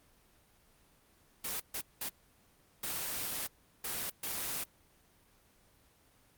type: noise bursts at uneven times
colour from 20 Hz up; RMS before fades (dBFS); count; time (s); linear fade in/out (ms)
white; -37; 6; 1.44-1.6 / 1.74-1.81 / 2.01-2.09 / 2.83-3.47 / 3.84-4.1 / 4.23-4.64; 5
effects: pink hiss -66 dBFS RMS until 6.37 s + Opus 24 kbps